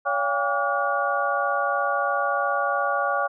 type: tone cluster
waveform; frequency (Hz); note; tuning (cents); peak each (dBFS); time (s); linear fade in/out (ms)
sine; 566 / 700 / 803 / 1148 / 1432; C#5 / F5 / G5 / D6 / F6; +36 / +4 / +41 / -40 / +43; -27 / -30 / -28 / -26 / -27; 0.05-3.28; 20
effects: none